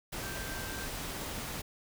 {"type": "tone in noise", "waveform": "sine", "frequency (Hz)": 1568, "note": "G6", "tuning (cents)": 0, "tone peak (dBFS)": -44, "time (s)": [0.22, 0.87], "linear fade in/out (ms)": 10, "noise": "pink", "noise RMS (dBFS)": -39, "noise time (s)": [0.12, 1.62], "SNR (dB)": -8, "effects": []}